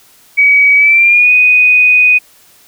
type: tone with pitch glide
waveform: sine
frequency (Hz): 2269 to 2489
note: C#7 to D#7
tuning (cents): +40 to 0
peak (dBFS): -4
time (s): 0.37-2.19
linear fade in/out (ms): 20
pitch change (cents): +160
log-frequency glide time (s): 0.76-1.32
effects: white hiss -45 dBFS RMS until 2.67 s